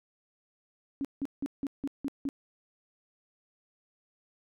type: tone bursts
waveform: sine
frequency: 277.2 Hz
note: C#4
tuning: in tune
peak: -29 dBFS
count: 7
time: 1.01-2.289 s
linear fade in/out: 0 ms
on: 37 ms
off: 170 ms
effects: none